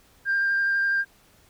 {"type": "tone with vibrato", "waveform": "sine", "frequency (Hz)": 1594, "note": "G6", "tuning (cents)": 28, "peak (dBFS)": -19, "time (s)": [0.25, 1.05], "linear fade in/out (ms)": 50, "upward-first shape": "triangle", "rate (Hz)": 12, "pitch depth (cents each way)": 14, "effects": ["tanh soft clip ceiling -17 dBFS", "pink hiss -58 dBFS RMS until 1.49 s"]}